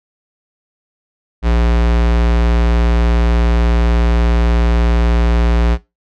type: tone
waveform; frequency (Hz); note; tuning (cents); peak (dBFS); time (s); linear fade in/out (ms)
square; 58.27; A#1; 0; -11; 1.42-5.78; 50
effects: noise-tail reverb RT60 0.2 s tail -17 dB re dry + low-pass 4000 Hz 12 dB/octave